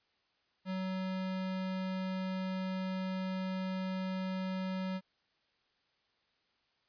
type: tone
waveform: square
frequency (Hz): 187.5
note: F#3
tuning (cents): +23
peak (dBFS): -35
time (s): 0.65-5.01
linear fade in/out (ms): 50
effects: white hiss -75 dBFS RMS until 6.88 s + resampled to 11025 Hz